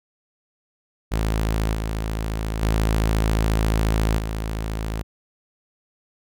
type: tone with level steps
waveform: sawtooth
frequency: 54.2 Hz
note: A1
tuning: 25 cents flat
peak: -16 / -20 / -14 / -21 dBFS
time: 1.11-5.03 s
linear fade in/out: 20 ms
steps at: 1.74 / 2.62 / 4.18 s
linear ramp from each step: 5 ms
effects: none